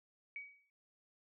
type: tone with exponential decay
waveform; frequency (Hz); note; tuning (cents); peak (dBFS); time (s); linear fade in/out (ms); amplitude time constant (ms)
sine; 2264; C#7; +36; -40; 0.36-0.7; 1; 72
effects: none